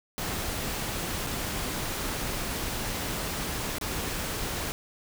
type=noise with dropouts; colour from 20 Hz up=pink; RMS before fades=-32 dBFS; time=0.18-4.72 s; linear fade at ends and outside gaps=0 ms; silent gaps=1.266-1.27 / 3.784-3.812 s; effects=none